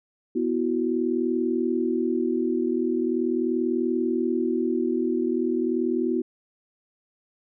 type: chord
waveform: sine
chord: B suspended fourth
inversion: none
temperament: equal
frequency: 246.9 / 329.6 / 370 Hz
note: B3 / E4 / F#4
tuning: 0 / 0 / 0 cents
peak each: -26 dBFS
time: 0.35-6.22 s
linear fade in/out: 10 ms
effects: none